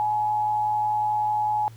sine tone with amplitude modulation, 847 Hz, G#5, 34 cents sharp, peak -19 dBFS, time 0-1.68 s, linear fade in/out 0 ms, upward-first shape sine, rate 111 Hz, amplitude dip 40%, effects added 113 Hz sine -42 dBFS peak until 1.76 s + pink hiss -55 dBFS RMS until 1.76 s

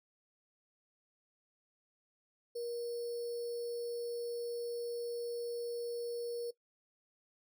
sine tone with sample-and-hold, 474.9 Hz, A#4, 32 cents sharp, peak -36 dBFS, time 2.55-6.51 s, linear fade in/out 10 ms, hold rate 4900 Hz, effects noise-tail reverb RT60 0.1 s tail -19 dB re dry

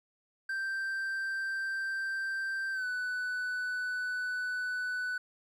triangle tone with pitch glide, 1568 to 1492.9 Hz, G6 to F#6, 0 to +15 cents, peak -30 dBFS, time 0.49-5.18 s, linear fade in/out 5 ms, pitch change -85 cents, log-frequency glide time 2.72-2.86 s, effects none

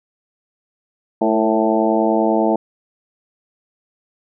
harmonic tone with a mistuned harmonic, 110 Hz, A2, in tune, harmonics 2 / 3 / 4 / 5 / 6 / 7 / 8, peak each -20 / -19 / -22 / -23 / -20 / -24 / -23 dBFS, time 1.21-2.56 s, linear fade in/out 5 ms, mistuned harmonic 4, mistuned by +40 cents, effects none

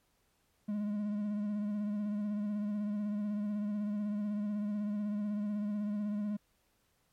triangle tone with vibrato, 207.7 Hz, G#3, in tune, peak -30 dBFS, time 0.68-6.37 s, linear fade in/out 10 ms, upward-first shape sine, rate 16 Hz, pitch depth 34 cents each way, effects pink hiss -74 dBFS RMS until 7.12 s + MP3 64 kbps

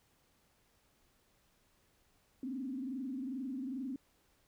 sine tone with frequency modulation, 261.6 Hz, C4, in tune, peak -37 dBFS, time 2.43-3.96 s, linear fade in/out 2 ms, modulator 22.4 Hz, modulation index 1, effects pink hiss -72 dBFS RMS until 4.47 s

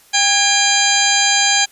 harmonic tone with a mistuned harmonic, 800 Hz, G5, 35 cents sharp, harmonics 1 / 2 / 3 / 4 / 5 / 6 / 8 / 9, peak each -20 / -20 / -20 / -20 / -20 / -20 / -20 / -20 dBFS, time 0.13-1.66 s, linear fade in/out 20 ms, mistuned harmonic 2, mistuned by +54 cents, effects white hiss -49 dBFS RMS until 1.71 s + resampled to 32000 Hz

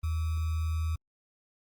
sine tone with sample-and-hold, 80.3 Hz, E2, 45 cents flat, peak -27 dBFS, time 0.03-0.96 s, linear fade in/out 10 ms, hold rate 1225 Hz, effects Opus 32 kbps

